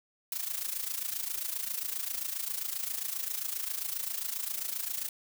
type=noise with amplitude modulation; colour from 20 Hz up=blue; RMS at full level=-32 dBFS; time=0.32-5.09 s; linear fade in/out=2 ms; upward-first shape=sine; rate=27.5 Hz; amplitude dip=75%; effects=none